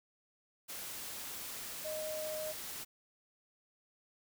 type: tone in noise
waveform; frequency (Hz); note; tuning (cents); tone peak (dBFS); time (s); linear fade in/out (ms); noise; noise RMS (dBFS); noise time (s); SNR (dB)
sine; 620; D#5; -6; -38; 1.84-2.53; 20; white; -44; 0.68-2.85; +3
effects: none

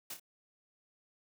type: noise with echo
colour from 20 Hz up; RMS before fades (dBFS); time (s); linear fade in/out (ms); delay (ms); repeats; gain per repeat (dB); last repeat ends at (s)
white; -42; 0.1-0.14; 5; 29; 2; -7; 0.198
effects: high-pass 150 Hz 12 dB/octave

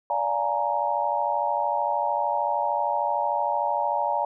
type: chord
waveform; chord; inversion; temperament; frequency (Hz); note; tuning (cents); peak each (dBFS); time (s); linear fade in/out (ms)
sine; Bb dominant seventh; first; just; 582.7 / 699.2 / 839.1 / 932.3; D5 / F5 / Ab5 / Bb5; -14 / +2 / +18 / 0; -29 / -30 / -27 / -26; 0.1-4.25; 2
effects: none

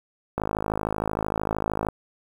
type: click train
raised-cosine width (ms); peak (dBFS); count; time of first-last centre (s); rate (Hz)
1; -11; 81; 0.38-1.887; 53.1
effects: 7-bit

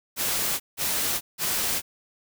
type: noise bursts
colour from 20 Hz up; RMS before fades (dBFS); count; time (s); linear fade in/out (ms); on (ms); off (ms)
white; -26; 3; 0.16-1.82; 50; 440; 170
effects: none

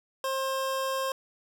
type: tone pair together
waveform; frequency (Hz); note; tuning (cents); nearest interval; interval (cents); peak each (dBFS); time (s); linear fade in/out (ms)
square; 532 / 1064; C5 / C6; +29 / +29; octave; 1200; -31 / -32; 0.24-1.12; 2
effects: none

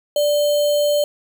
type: tone with sample-and-hold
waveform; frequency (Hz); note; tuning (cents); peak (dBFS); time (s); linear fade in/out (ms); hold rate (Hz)
sine; 587.3; D5; 0; -14; 0.16-1.04; 2; 3675
effects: none

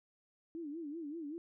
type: tone with vibrato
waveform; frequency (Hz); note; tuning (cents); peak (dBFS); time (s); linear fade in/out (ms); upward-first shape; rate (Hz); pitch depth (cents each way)
sine; 311.1; D#4; 0; -40; 0.55-1.38; 0; sine; 5.2; 160
effects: none

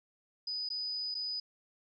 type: tone with dropouts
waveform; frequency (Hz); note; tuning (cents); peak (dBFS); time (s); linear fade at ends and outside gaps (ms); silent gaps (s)
sine; 4978; D#8; 0; -34; 0.47-1.4; 5; 0.69-0.701 / 1.144-1.15
effects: none

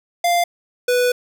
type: tone pair in turn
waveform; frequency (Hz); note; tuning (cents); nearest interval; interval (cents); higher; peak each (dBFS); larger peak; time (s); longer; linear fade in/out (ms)
square; 696 / 493.5; F5 / B4; -6 / -1; tritone; 595; first; -15; neither; 0.24-0.44 / 0.88-1.12; second; 5
effects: none

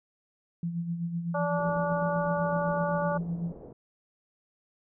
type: tone with tremolo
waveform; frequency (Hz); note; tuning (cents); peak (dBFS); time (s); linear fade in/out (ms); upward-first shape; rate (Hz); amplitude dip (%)
sine; 169.9; F3; -47; -27; 0.63-3.52; 2; sine; 7.9; 55
type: harmonic tone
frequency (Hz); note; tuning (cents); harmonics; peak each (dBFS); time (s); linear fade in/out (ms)
289.9; D4; -22; 2 / 3 / 4 / 5; -29 / -33 / -35 / -37; 1.34-3.18; 10
type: low-pass noise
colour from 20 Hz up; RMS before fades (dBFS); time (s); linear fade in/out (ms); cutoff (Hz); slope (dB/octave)
white; -46; 1.57-3.73; 5; 560; 24
effects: none

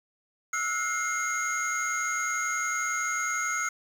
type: tone cluster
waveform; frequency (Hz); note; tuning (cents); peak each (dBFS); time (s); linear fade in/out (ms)
sine; 1312 / 1443 / 2117 / 6630; E6 / F#6 / C7 / G#8; -9 / -44 / +20 / -4; -31; 0.53-3.69; 5
effects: tanh soft clip ceiling -21 dBFS + 8-bit

